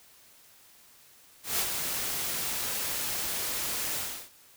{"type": "noise with ADSR envelope", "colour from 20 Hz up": "white", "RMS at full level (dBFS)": -27, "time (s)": [1.43, 4.3], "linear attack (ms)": 160, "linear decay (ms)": 62, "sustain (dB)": -5, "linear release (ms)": 340, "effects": ["white hiss -57 dBFS RMS until 4.56 s"]}